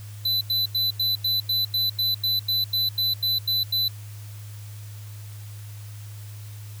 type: tone bursts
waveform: square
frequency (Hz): 4002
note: B7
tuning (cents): +22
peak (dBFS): -21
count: 15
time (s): 0.25-3.882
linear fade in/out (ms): 5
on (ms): 160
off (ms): 88
effects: added 104 Hz sine -36 dBFS peak until 6.8 s + white hiss -49 dBFS RMS until 6.8 s